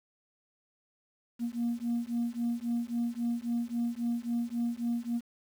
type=beating tone pair; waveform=sine; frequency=234.4 / 238.1 Hz; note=A#3 / A#3; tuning=+10 / +37 cents; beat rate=3.7 Hz; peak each=-31 dBFS; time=1.39-5.21 s; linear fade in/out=50 ms; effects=tanh soft clip ceiling -25 dBFS + 9-bit